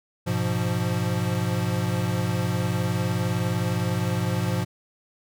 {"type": "chord", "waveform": "square", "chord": "F diminished", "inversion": "first", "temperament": "equal", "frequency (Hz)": [103.83, 123.47, 174.61], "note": ["Ab2", "Cb3", "F3"], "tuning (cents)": [0, 0, 0], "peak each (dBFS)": -28, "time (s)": [0.26, 4.65], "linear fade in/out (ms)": 20, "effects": []}